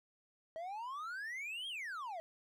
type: exponential two-way sweep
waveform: triangle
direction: up then down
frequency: 632 to 3299 to 632 Hz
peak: -39 dBFS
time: 0.56-2.2 s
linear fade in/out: 0 ms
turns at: 1.68 s
effects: none